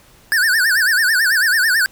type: tone with vibrato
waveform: square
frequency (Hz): 1636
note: G#6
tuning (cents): -26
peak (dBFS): -13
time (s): 0.32-1.86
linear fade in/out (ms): 0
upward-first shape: sine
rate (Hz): 9.1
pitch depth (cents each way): 200
effects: pink hiss -49 dBFS RMS until 1.91 s